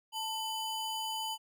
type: ring-modulated tone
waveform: square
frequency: 1943 Hz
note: B6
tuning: 29 cents flat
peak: -32 dBFS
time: 0.12-1.38 s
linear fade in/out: 50 ms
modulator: 1060 Hz
effects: none